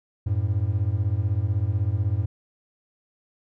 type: beating tone pair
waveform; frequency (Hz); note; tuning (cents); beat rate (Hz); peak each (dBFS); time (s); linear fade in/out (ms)
triangle; 92.5 / 108.5; F#2 / A2; 0 / -24; 16; -22; 0.26-2.26; 10
effects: none